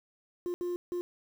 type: tone bursts at uneven times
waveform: sine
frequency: 353.3 Hz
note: F4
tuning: 20 cents sharp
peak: -28 dBFS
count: 3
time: 0.46-0.54 / 0.61-0.76 / 0.92-1.01 s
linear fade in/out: 0 ms
effects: tanh soft clip ceiling -30 dBFS + 9-bit